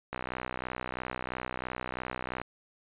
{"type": "click train", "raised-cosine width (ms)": 0.5, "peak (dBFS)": -19, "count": 145, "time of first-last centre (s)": [0.13, 2.416], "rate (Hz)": 63, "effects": ["resampled to 8000 Hz"]}